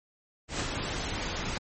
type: noise with ADSR envelope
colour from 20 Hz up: pink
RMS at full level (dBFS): -29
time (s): 0.48-1.58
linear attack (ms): 120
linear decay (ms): 32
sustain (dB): -4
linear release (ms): 5
effects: MP3 32 kbps